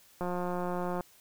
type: click train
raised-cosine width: 1 ms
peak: -21 dBFS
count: 143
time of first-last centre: 0.21-1.008 s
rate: 178 Hz
effects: white hiss -60 dBFS RMS until 1.2 s